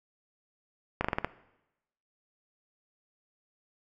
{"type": "slowing click train", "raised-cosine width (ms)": 0.5, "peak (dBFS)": -12, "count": 6, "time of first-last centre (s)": [1.01, 1.246], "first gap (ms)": 35, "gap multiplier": 1.15, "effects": ["noise-tail reverb RT60 0.9 s tail -18 dB re dry"]}